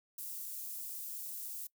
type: high-pass noise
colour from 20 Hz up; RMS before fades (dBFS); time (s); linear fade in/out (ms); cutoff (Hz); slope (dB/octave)
white; -43; 0.18-1.67; 5; 10000; 12
effects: noise-tail reverb RT60 0.1 s tail -21 dB re dry